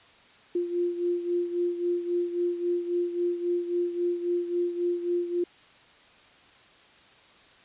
sine beating tone pair, 349.2 / 352.9 Hz, F4 / F4, 0 / +18 cents, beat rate 3.7 Hz, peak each -26 / -32 dBFS, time 0.55-5.44 s, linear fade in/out 5 ms, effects white hiss -55 dBFS RMS until 7.64 s + resampled to 8000 Hz

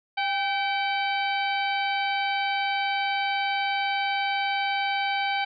harmonic tone with a mistuned harmonic, 770 Hz, G5, 31 cents flat, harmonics 1 / 2 / 3 / 4 / 5 / 6, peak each -26 / -32 / -30 / -34 / -39 / -40 dBFS, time 0.17-5.45 s, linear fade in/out 10 ms, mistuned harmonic 1, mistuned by +62 cents, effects none

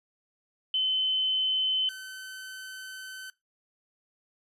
sine / sawtooth tone pair in turn, 3053 / 1526.5 Hz, G7 / G6, -46 / -46 cents, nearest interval octave, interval 1200 cents, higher first, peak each -24 / -36 dBFS, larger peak first, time 0.74-1.89 / 1.89-3.3 s, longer second, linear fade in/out 2 ms, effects noise-tail reverb RT60 0.2 s tail -19 dB re dry + resampled to 32000 Hz

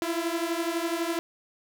sawtooth beating tone pair, 330 / 342 Hz, E4 / F4, +2 / -36 cents, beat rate 12 Hz, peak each -26 dBFS, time 0.02-1.19 s, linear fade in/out 0 ms, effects none

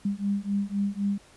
sine beating tone pair, 198.8 / 202.7 Hz, G3 / G#3, +25 / -42 cents, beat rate 3.9 Hz, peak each -28 dBFS, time 0.05-1.18 s, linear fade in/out 5 ms, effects pink hiss -55 dBFS RMS until 1.36 s + resampled to 24000 Hz

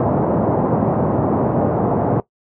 pink band-pass noise, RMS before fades -17 dBFS, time 0-2.2 s, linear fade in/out 2 ms, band 110 to 880 Hz, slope 24 dB/octave, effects noise-tail reverb RT60 0.1 s tail -17 dB re dry

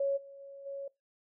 sine tone with level steps, 554.4 Hz, C#5, in tune, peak -27 / -47 / -45 / -37 dBFS, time 0-0.88 s, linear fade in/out 5 ms, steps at 0.16 / 0.39 / 0.65 s, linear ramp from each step 20 ms, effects noise-tail reverb RT60 0.2 s tail -21 dB re dry

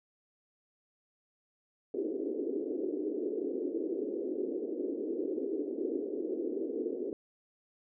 white band-pass noise, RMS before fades -35 dBFS, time 1.94-7.13 s, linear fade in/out 2 ms, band 280 to 440 Hz, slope 48 dB/octave, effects none

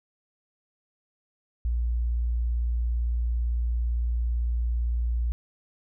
sine tone, 58.9 Hz, A#1, 19 cents sharp, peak -23 dBFS, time 1.65-5.32 s, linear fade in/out 0 ms, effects none

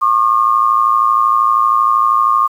sine tone pair together, 1087.2 / 1200 Hz, C#6 / D6, -34 / +37 cents, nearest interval major second, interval 171 cents, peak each -12 dBFS, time 0.01-2.48 s, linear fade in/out 20 ms, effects 7-bit

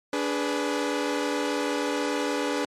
sawtooth chord, G# diminished, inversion second, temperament equal with one note detuned, 290.3 / 415.3 / 493.9 Hz, D4 / G#4 / B4, -20 / 0 / 0 cents, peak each -24 / -27 / -26 dBFS, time 0.13-2.65 s, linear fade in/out 2 ms, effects low-pass 8000 Hz 12 dB/octave + MP3 64 kbps

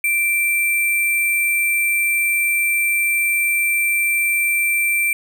sine tone with sample-and-hold, 2349 Hz, D7, in tune, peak -15 dBFS, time 0.04-5.13 s, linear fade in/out 2 ms, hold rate 11025 Hz, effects none

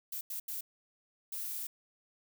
violet noise bursts at uneven times, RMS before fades -39 dBFS, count 4, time 0.12-0.21 / 0.3-0.4 / 0.48-0.61 / 1.32-1.67 s, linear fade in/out 5 ms, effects none

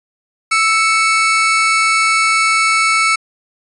40% pulse tone pair together, 1318.5 / 2223 Hz, E6 / C#7, 0 / +4 cents, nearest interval major sixth, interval 904 cents, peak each -13 dBFS, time 0.51-3.16 s, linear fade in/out 10 ms, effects resampled to 24000 Hz

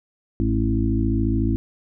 harmonic tone with a mistuned harmonic, 54 Hz, A1, 32 cents flat, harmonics 1 / 2 / 4 / 5 / 6, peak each -23 / -23 / -26 / -25 / -26 dBFS, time 0.4-1.56 s, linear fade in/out 0 ms, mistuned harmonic 6, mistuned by +25 cents, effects none

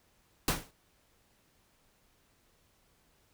pink noise with exponential decay, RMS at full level -24 dBFS, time 0.48-0.71 s, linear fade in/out 2 ms, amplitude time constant 48 ms, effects pink hiss -69 dBFS RMS until 3.33 s

